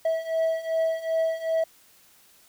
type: beating tone pair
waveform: triangle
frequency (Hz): 648 / 650.6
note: E5 / E5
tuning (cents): -30 / -23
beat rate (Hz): 2.6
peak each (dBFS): -26 / -23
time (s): 0.05-1.64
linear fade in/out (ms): 5
effects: white hiss -57 dBFS RMS until 2.48 s